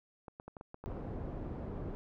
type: clicks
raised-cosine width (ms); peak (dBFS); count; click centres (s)
1; -32; 9; 0.282 / 0.399 / 0.48 / 0.568 / 0.611 / 0.744 / 0.84 / 0.918 / 0.969
type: low-pass noise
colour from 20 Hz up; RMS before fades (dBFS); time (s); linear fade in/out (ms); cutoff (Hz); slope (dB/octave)
pink; -41; 0.86-1.95; 0; 590; 12
effects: none